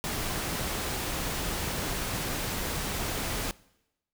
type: noise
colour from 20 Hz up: pink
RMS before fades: -32 dBFS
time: 0.04-3.51 s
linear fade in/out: 0 ms
effects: noise-tail reverb RT60 0.9 s tail -22 dB re dry